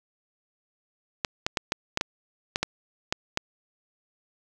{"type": "clicks", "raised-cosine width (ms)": 0.2, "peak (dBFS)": -7, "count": 10, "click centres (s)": [1.248, 1.465, 1.572, 1.721, 1.974, 2.011, 2.559, 2.63, 3.125, 3.374], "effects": []}